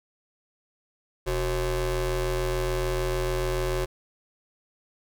30% pulse ring-modulated tone, 165.6 Hz, E3, 8 cents sharp, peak -19 dBFS, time 1.26-3.86 s, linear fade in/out 20 ms, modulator 205 Hz, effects none

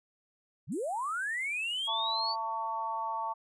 sine linear sweep, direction up, 93.7 to 4594 Hz, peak -31 dBFS, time 0.67-2.36 s, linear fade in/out 50 ms
pink high-pass noise, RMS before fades -49 dBFS, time 0.72-1.88 s, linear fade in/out 2 ms, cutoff 7300 Hz, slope 96 dB/octave
harmonic tone, 224.2 Hz, A3, 33 cents sharp, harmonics 3 / 4 / 5, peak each -42 / -33 / -37 dBFS, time 1.87-3.34 s, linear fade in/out 20 ms
effects resampled to 22050 Hz

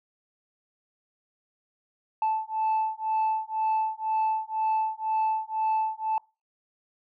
sine beating tone pair, 875 / 877 Hz, A5 / A5, -10 / -6 cents, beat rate 2 Hz, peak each -26 dBFS, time 2.22-6.18 s, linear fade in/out 2 ms, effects noise-tail reverb RT60 0.3 s tail -26 dB re dry + tanh soft clip ceiling -20 dBFS

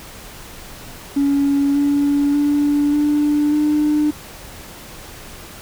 triangle tone with pitch steps, 281.2 / 285.8 / 290.4 / 295.2 / 300 Hz, C#4 / D4 / D4 / D4 / D4, +25 / -47 / -19 / +9 / +37 cents, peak -10 dBFS, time 1.16-4.11 s, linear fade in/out 10 ms, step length 590 ms, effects tanh soft clip ceiling -10 dBFS + pink hiss -37 dBFS RMS until 5.61 s

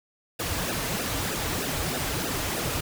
pink noise with flanger, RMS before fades -29 dBFS, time 0.39-2.81 s, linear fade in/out 10 ms, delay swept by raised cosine 0.9 to 5.6 ms, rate 3.2 Hz, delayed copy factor -1, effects none

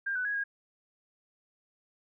sine tone with pitch steps, 1599 / 1496 / 1661 / 1633 Hz, G6 / F#6 / G#6 / G#6, +34 / +19 / 0 / -30 cents, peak -29 dBFS, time 0.06-0.44 s, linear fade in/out 10 ms, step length 95 ms, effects none

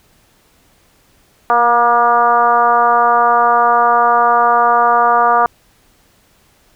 sine tone with frequency modulation, 952 Hz, A#5, 36 cents sharp, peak -8 dBFS, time 1.5-5.46 s, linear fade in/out 0 ms, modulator 239 Hz, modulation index 1.6, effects pink hiss -53 dBFS RMS until 6.75 s

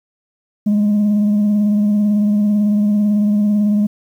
sine tone with vibrato, 207.7 Hz, G#3, in tune, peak -9 dBFS, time 0.66-3.87 s, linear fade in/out 10 ms, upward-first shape triangle, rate 18 Hz, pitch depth 35 cents each way, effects tanh soft clip ceiling -10 dBFS + 8-bit

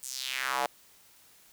square tone with high-pass filter sweep, 65.41 Hz, C2, in tune, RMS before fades -33 dBFS, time 0.03-0.66 s, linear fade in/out 0 ms, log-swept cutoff 8400 to 670 Hz, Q 2.5, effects white hiss -59 dBFS RMS until 1.52 s

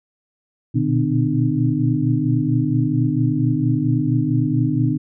sine tone cluster, 119.8 / 124.2 / 150.5 / 256.4 / 303.7 Hz, A#2 / B2 / D3 / C4 / D#4, +48 / +10 / +43 / -35 / -42 cents, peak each -22 dBFS, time 0.74-4.98 s, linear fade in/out 20 ms, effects none

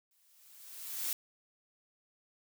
blue noise with exponential growth, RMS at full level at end -33 dBFS, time 0.11-1.13 s, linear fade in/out 2 ms, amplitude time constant 220 ms, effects none

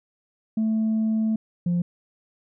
sine tone pair in turn, 220 / 174.61 Hz, A3 / F3, 0 / 0 cents, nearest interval major third, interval 400 cents, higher first, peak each -18 dBFS, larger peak neither, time 0.57-1.36 / 1.66-1.82 s, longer first, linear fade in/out 5 ms, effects tanh soft clip ceiling -18 dBFS

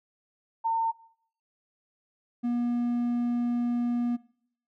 sine / triangle tone pair in turn, 907 / 240.2 Hz, A#5 / B3, -48 / -48 cents, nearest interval octave + major seventh, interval 2300 cents, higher first, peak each -23 dBFS, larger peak neither, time 0.64-0.92 / 2.43-4.17 s, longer second, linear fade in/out 20 ms, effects noise-tail reverb RT60 0.6 s tail -20 dB re dry

